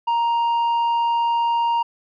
triangle tone with tanh clipping, 935 Hz, A#5, 5 cents sharp, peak -18 dBFS, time 0.07-1.83 s, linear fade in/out 10 ms, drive 9 dB, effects none

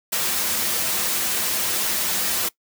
white noise with comb filter, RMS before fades -23 dBFS, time 0.12-2.49 s, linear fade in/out 10 ms, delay 7.1 ms, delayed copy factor -0.7, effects noise-tail reverb RT60 0.1 s tail -20 dB re dry + high-pass 100 Hz 12 dB/octave

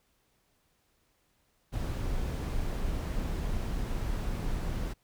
brown noise, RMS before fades -32 dBFS, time 1.72-4.94 s, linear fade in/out 20 ms, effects pink hiss -72 dBFS RMS until 5.03 s

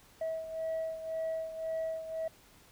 sine beating tone pair, 645 / 646.9 Hz, E5 / E5, -38 / -33 cents, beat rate 1.9 Hz, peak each -33 / -38 dBFS, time 0.21-2.28 s, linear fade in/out 5 ms, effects tanh soft clip ceiling -30 dBFS + pink hiss -60 dBFS RMS until 2.71 s

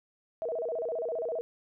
sine tone with vibrato, 554.4 Hz, C#5, in tune, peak -30 dBFS, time 0.42-1.41 s, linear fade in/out 0 ms, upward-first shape square, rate 15 Hz, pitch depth 270 cents each way, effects none

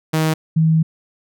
sawtooth / sine tone pair in turn, 157.9 / 160.2 Hz, D#3 / E3, +26 / -49 cents, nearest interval unison, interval 25 cents, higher second, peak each -11 dBFS, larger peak neither, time 0.13-0.34 / 0.56-0.83 s, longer second, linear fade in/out 10 ms, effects none

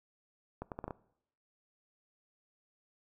accelerating click train, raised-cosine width 1 ms, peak -25 dBFS, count 6, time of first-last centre 0.62-0.908 s, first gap 98 ms, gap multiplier 0.73, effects noise-tail reverb RT60 0.7 s tail -20 dB re dry

